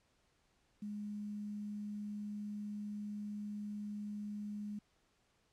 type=tone with quantisation; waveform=sine; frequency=207.7 Hz; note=G#3; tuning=in tune; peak=-40 dBFS; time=0.82-4.79 s; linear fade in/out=5 ms; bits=11; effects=pink hiss -75 dBFS RMS until 5.52 s + low-pass 8000 Hz 12 dB/octave